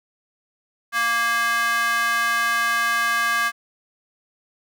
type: tone with high-pass filter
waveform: square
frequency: 233.1 Hz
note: A#3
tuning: in tune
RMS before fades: -21 dBFS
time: 0.92-3.52 s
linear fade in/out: 50 ms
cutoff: 1400 Hz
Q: 6.6
effects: none